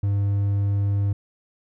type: tone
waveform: triangle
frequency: 100.4 Hz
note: G2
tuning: 42 cents sharp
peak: -17 dBFS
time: 0.03-1.13 s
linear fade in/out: 5 ms
effects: none